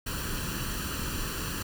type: noise with comb filter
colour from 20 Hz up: pink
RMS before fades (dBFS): -33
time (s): 0.06-1.63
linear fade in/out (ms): 10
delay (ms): 0.69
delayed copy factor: +0.7
effects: none